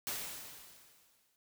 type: noise with exponential decay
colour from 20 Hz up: white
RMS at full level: -37 dBFS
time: 0.07-1.36 s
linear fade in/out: 0 ms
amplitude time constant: 280 ms
effects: none